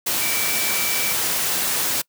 sine tone in noise, 2314 Hz, D7, 26 cents flat, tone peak -27 dBFS, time 0.21-1.13 s, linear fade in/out 10 ms, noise white, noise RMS -22 dBFS, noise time 0.06-2.02 s, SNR -8 dB, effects noise-tail reverb RT60 0.1 s tail -24 dB re dry + high-pass 100 Hz 12 dB/octave

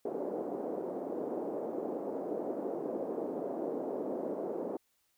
white band-pass noise, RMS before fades -37 dBFS, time 0.05-4.77 s, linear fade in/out 5 ms, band 250 to 570 Hz, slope 24 dB/octave, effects white hiss -75 dBFS RMS until 5.17 s

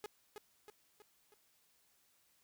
sawtooth tone with echo, 419.1 Hz, G#4, 16 cents sharp, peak -38 dBFS, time 0.04-0.06 s, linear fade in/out 0 ms, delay 320 ms, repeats 4, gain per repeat -5 dB, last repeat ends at 1.34 s, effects white hiss -73 dBFS RMS until 2.43 s

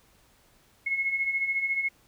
sine beating tone pair, 2164 / 2178 Hz, C#7 / C#7, -42 / -31 cents, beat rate 14 Hz, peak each -33 / -26 dBFS, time 0.86-1.89 s, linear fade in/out 10 ms, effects pink hiss -62 dBFS RMS until 2.07 s

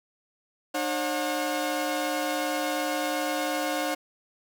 sawtooth tone cluster, 301.9 / 541 / 724 Hz, D4 / C#5 / F#5, +48 / -42 / -38 cents, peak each -27 dBFS, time 0.74-3.95 s, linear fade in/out 10 ms, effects none

